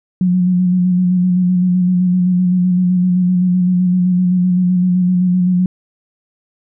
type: tone with vibrato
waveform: sine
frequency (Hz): 180.9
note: F#3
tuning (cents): -39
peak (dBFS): -10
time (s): 0.21-5.66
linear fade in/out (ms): 2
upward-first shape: square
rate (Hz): 7.8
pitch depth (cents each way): 24
effects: none